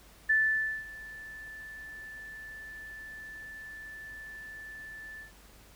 sine tone with ADSR envelope, 1755 Hz, A6, 5 cents flat, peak -21 dBFS, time 0.29-5.32 s, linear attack 11 ms, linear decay 540 ms, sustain -21 dB, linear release 120 ms, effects added 50 Hz sine -57 dBFS peak until 5.75 s + pink hiss -57 dBFS RMS until 5.75 s

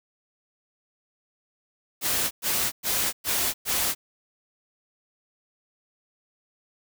white noise bursts, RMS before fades -25 dBFS, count 5, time 2.01-3.95 s, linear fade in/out 50 ms, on 300 ms, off 110 ms, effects none

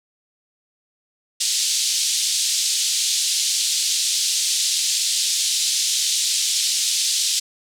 pink band-pass noise, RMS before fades -21 dBFS, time 1.4-7.4 s, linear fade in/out 10 ms, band 3600 to 8900 Hz, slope 24 dB/octave, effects none

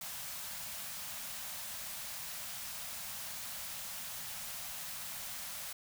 white band-stop noise, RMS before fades -43 dBFS, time 0.01-5.73 s, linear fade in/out 5 ms, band 240 to 550 Hz, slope 48 dB/octave, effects none

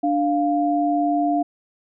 sine tone pair together, 293.9 / 699 Hz, D4 / F5, +1 / +1 cents, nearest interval octave + minor third, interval 1500 cents, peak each -20 dBFS, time 0.03-1.43 s, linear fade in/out 10 ms, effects none

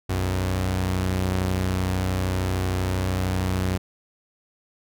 sawtooth tone pair together, 62.13 / 93 Hz, B1 / F#2, +11 / +9 cents, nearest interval perfect fifth, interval 698 cents, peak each -25 / -19 dBFS, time 0.09-3.78 s, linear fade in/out 10 ms, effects none

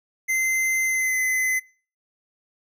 square tone with pitch glide, 2071 to 2037 Hz, C7 to C7, -18 to -47 cents, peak -21 dBFS, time 0.28-1.6 s, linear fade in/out 20 ms, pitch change -29 cents, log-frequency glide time 0.84-1.19 s, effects noise-tail reverb RT60 0.4 s tail -23 dB re dry

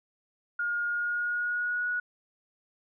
sine tone with pitch glide, 1424 to 1461.5 Hz, F6 to F#6, +33 to -22 cents, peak -27 dBFS, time 0.59-2 s, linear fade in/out 5 ms, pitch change +45 cents, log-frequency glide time 0.88-1.88 s, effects none

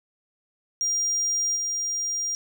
triangle tone with level steps, 5700 Hz, F8, 34 cents sharp, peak -21 / -24 dBFS, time 0.81-2.35 s, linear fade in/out 0 ms, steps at 1.55 s, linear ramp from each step 20 ms, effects none

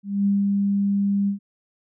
sine tone with ADSR envelope, 200 Hz, G3, 35 cents sharp, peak -16 dBFS, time 0.03-1.39 s, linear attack 230 ms, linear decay 180 ms, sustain -2 dB, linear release 110 ms, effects none

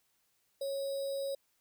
sine tone with sample-and-hold, 550 Hz, C#5, 14 cents flat, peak -33 dBFS, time 0.61-1.35 s, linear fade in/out 5 ms, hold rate 4410 Hz, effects white hiss -75 dBFS RMS until 1.6 s

